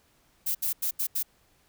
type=noise bursts at uneven times; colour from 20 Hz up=violet; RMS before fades=-28 dBFS; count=5; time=0.46-0.55 / 0.62-0.73 / 0.82-0.91 / 0.99-1.07 / 1.15-1.23 s; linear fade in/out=10 ms; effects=pink hiss -65 dBFS RMS until 1.68 s